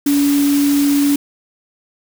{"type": "tone in noise", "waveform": "sine", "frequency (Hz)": 285, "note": "C#4", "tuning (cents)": 48, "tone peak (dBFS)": -11, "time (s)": [0.06, 1.16], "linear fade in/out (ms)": 5, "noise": "white", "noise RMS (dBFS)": -25, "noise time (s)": [0.06, 1.16], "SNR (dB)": 11, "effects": []}